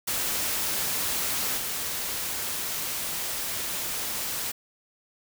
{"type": "noise with level steps", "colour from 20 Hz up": "white", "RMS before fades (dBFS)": [-28, -31], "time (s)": [0.07, 4.52], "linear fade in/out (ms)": 10, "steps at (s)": 1.57, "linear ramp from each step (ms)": 10, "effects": []}